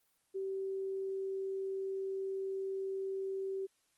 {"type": "tone", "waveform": "sine", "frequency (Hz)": 385.9, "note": "G4", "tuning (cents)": -27, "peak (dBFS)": -35, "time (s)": [0.34, 3.67], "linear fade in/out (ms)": 20, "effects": ["white hiss -75 dBFS RMS until 3.97 s", "Opus 24 kbps"]}